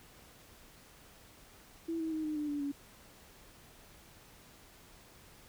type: tone with pitch steps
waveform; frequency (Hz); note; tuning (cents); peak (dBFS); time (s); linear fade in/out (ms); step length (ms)
sine; 330 / 321.7 / 313.6 / 305.8 / 298.1 / 290.6 / 283.3; E4 / E4 / D#4 / D#4 / D4 / D4 / C#4; +2 / -42 / +14 / -30 / +26 / -18 / +38; -33; 1.88-2.72; 10; 120
effects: pink hiss -58 dBFS RMS until 5.48 s